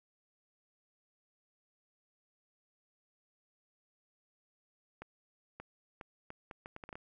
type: accelerating click train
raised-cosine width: 0.5 ms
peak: -30 dBFS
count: 11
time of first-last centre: 5.02-6.955 s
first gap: 580 ms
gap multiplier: 0.71
effects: none